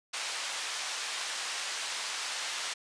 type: band-pass noise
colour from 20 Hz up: white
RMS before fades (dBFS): -36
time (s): 0.13-2.74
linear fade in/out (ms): 10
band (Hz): 780 to 5800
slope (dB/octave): 12
effects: resampled to 22050 Hz